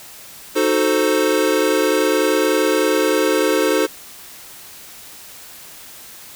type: chord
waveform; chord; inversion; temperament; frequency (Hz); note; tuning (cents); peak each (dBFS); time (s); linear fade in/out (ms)
square; D# diminished seventh; none; equal with one note detuned; 309.5 / 370 / 440 / 523.3; D#4 / F#4 / A4 / C5; -9 / 0 / 0 / 0; -21 / -22 / -20 / -21; 0.55-3.87; 20
effects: white hiss -39 dBFS RMS until 6.35 s